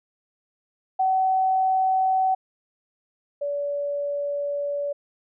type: tone pair in turn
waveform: sine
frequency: 757 / 573.6 Hz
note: F#5 / D5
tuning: +39 / -41 cents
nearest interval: perfect fourth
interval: 480 cents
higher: first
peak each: -18 / -24 dBFS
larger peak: first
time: 0.99-2.35 / 3.41-4.93 s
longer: second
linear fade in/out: 10 ms
effects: none